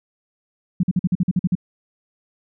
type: tone bursts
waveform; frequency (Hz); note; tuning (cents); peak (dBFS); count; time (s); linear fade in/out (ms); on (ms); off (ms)
sine; 180; F#3; -47; -14; 10; 0.8-1.553; 5; 33; 47
effects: none